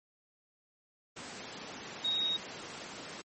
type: tone in noise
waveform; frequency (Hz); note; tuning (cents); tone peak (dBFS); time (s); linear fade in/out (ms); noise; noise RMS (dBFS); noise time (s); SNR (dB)
sine; 3766; A#7; +17; -29; 2.04-2.37; 10; pink; -43; 1.16-3.22; +11
effects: high-pass 200 Hz 12 dB/octave + MP3 32 kbps